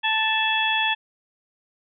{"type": "harmonic tone with a mistuned harmonic", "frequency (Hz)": 880, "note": "A5", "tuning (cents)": 0, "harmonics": [1, 2, 3, 4], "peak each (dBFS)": [-25, -25, -25, -25], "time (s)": [0.03, 0.95], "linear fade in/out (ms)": 20, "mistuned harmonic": 4, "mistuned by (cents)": -78, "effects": []}